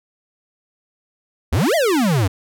square exponential two-way sweep, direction up then down, 65.41 to 698.5 to 86.7 Hz, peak -15 dBFS, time 1.52-2.28 s, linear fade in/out 10 ms, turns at 1.75 s, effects none

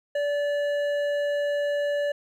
sine tone with hard clipping, 579 Hz, D5, 25 cents flat, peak -25 dBFS, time 0.15-2.12 s, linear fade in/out 5 ms, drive 9 dB, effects none

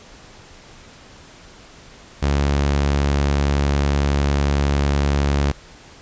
sawtooth tone, 70.9 Hz, C#2, 40 cents sharp, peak -12 dBFS, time 2.22-5.52 s, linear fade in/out 10 ms, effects pink hiss -44 dBFS RMS until 6.01 s + resampled to 16000 Hz

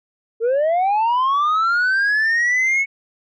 sine linear sweep, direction up, 440 to 2217 Hz, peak -12 dBFS, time 0.4-2.86 s, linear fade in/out 50 ms, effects tanh soft clip ceiling -14 dBFS

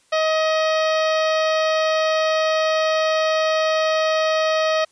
harmonic tone, 631 Hz, D#5, 24 cents sharp, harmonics 1 / 2 / 3 / 4 / 5 / 6 / 7 / 8 / 9, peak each -18 / -24 / -28 / -30 / -32 / -34 / -35 / -36 / -37 dBFS, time 0.12-4.85 s, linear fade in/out 10 ms, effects white hiss -59 dBFS RMS until 4.91 s + resampled to 22050 Hz

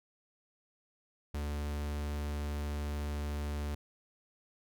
45% pulse tone, 73.42 Hz, D2, in tune, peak -34 dBFS, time 1.34-3.75 s, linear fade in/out 5 ms, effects none

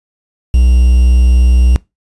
triangle tone with quantisation, 61.74 Hz, B1, in tune, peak -3 dBFS, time 0.54-1.76 s, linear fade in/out 0 ms, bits 5, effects noise-tail reverb RT60 0.2 s tail -21 dB re dry + resampled to 24000 Hz

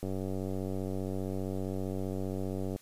click train, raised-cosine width 2 ms, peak -23 dBFS, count 261, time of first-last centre 0.03-2.761 s, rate 95.2 Hz, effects white hiss -59 dBFS RMS until 2.81 s + resampled to 32000 Hz

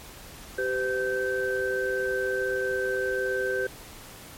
sine tone cluster, 388.4 / 510 / 1551 Hz, G4 / C5 / G6, -16 / -44 / -19 cents, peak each -29 dBFS, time 0.58-3.67 s, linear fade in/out 5 ms, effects pink hiss -45 dBFS RMS until 4.37 s + MP3 64 kbps

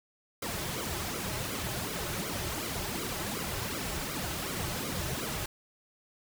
pink noise with flanger, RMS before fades -35 dBFS, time 0.42-5.46 s, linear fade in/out 5 ms, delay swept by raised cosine 1.1 to 4.3 ms, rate 2.7 Hz, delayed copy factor -0.95, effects none

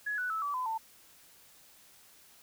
sine tone with pitch steps, 1685 / 1483.9 / 1306.8 / 1150.9 / 1013.5 / 892.6 Hz, G#6 / F#6 / E6 / D6 / B5 / A5, +25 / +5 / -15 / -35 / +45 / +25 cents, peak -31 dBFS, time 0.06-0.78 s, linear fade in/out 10 ms, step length 120 ms, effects white hiss -59 dBFS RMS until 2.42 s

